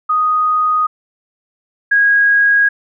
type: tone pair in turn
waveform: sine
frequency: 1244.5 / 1643.9 Hz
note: D#6 / G#6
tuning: 0 / -18 cents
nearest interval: perfect fourth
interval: 482 cents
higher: second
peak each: -11 / -8 dBFS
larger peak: second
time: 0.09-0.87 / 1.91-2.69 s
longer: neither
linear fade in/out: 10 ms
effects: none